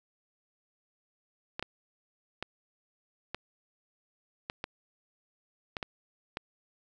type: clicks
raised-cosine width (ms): 0.3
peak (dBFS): -18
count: 9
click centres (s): 1.595 / 1.626 / 2.426 / 3.346 / 4.499 / 4.641 / 5.768 / 5.828 / 6.371
effects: none